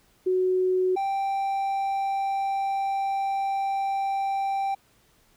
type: tone pair in turn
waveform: sine / triangle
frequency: 370 / 784 Hz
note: F#4 / G5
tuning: 0 / 0 cents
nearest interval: octave + minor second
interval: 1300 cents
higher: second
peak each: -20 / -22 dBFS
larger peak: first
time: 0.26-0.96 / 0.96-4.75 s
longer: second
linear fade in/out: 10 ms
effects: pink hiss -62 dBFS RMS until 5.36 s